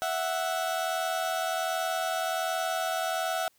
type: tone pair together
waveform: 30% pulse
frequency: 659.3 / 740.6 Hz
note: E5 / F#5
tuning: 0 / +1 cents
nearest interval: major second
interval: 201 cents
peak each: -28 dBFS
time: 0.02-3.48 s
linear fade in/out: 0 ms
effects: white hiss -67 dBFS RMS until 3.58 s